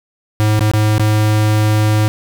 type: tone with dropouts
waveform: square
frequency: 107 Hz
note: A2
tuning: 48 cents flat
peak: -11 dBFS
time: 0.4-2.08 s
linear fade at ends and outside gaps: 0 ms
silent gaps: 0.593-0.608 / 0.714-0.736 / 0.981-0.996 s
effects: none